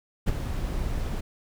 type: noise with ADSR envelope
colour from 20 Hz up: brown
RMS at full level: -21 dBFS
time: 0.26-1.21 s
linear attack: 25 ms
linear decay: 21 ms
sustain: -8 dB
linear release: 10 ms
effects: none